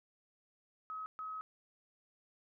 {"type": "tone bursts at uneven times", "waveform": "sine", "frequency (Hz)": 1275, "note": "D#6", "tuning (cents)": 42, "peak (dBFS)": -40, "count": 2, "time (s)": [[0.9, 1.06], [1.19, 1.41]], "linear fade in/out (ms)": 0, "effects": []}